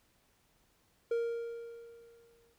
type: tone with exponential decay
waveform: triangle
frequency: 466.2 Hz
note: A#4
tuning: in tune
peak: -26 dBFS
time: 1.11-2.54 s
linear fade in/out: 5 ms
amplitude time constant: 310 ms
effects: pink hiss -71 dBFS RMS until 2.58 s